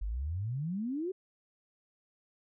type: exponential sweep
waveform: sine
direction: up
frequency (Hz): 46 to 390.5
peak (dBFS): -32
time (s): 0.01-1.12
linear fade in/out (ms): 10
effects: none